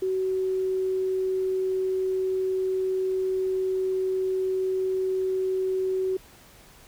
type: tone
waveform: sine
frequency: 376.4 Hz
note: F#4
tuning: 30 cents sharp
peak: -23 dBFS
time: 0.02-6.17 s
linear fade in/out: 5 ms
effects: pink hiss -52 dBFS RMS until 6.87 s